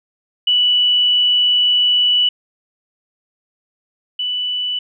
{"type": "tone pair in turn", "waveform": "sine", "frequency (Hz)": [2958, 2974], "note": ["F#7", "F#7"], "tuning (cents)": [-1, 8], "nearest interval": "unison", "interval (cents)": 9, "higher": "second", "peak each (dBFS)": [-11, -18], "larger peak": "first", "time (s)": [[0.47, 2.29], [4.19, 4.79]], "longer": "first", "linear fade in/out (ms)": 5, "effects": []}